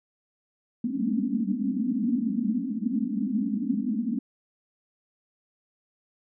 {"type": "band-pass noise", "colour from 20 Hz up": "pink", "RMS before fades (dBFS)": -27, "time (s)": [0.84, 4.19], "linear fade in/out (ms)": 5, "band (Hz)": [200, 280], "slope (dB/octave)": 96, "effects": []}